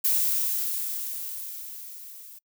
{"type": "noise with level ramp", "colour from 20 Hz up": "violet", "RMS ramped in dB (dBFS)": [-22, -46], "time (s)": [0.04, 2.39], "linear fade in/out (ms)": 10, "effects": ["noise-tail reverb RT60 0.1 s tail -26 dB re dry"]}